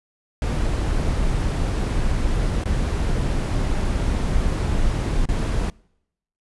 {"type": "noise with dropouts", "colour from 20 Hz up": "brown", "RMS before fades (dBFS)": -21, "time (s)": [0.42, 5.7], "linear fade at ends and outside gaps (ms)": 1, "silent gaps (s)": [[2.638, 2.656], [5.255, 5.288]], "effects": ["noise-tail reverb RT60 0.8 s tail -26 dB re dry", "resampled to 24000 Hz"]}